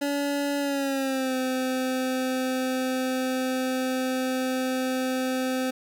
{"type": "tone with pitch glide", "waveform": "25% pulse", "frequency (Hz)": [284.7, 258.1], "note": ["C#4", "C4"], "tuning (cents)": [46, -23], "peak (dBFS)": -21, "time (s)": [0.01, 5.71], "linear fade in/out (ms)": 10, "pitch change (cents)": -169, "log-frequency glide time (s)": [0.59, 1.35], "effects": []}